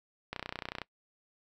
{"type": "click train", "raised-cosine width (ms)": 0.3, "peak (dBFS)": -20, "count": 16, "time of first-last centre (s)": [0.33, 0.817], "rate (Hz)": 30.8, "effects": ["noise-tail reverb RT60 0.1 s tail -22 dB re dry"]}